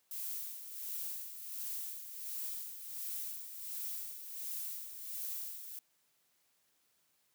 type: noise with tremolo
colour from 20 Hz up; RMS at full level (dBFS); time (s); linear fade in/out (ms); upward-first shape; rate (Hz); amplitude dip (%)
violet; -40; 0.11-5.79; 2; sine; 1.4; 60
effects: white hiss -75 dBFS RMS until 7.34 s + high-pass 80 Hz 12 dB/octave